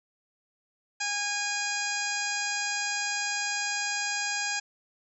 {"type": "harmonic tone", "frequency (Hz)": 820, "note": "G#5", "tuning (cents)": -22, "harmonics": [1, 2, 3, 4, 5, 6, 7, 8, 9], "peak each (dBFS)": [-37, -33, -35, -42, -42, -36, -43, -36, -38], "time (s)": [1, 4.6], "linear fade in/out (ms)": 10, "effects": []}